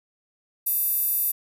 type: tone with high-pass filter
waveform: square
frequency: 523.3 Hz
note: C5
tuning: in tune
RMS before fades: -24 dBFS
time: 0.66-1.32 s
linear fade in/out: 10 ms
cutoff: 12000 Hz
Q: 7
effects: none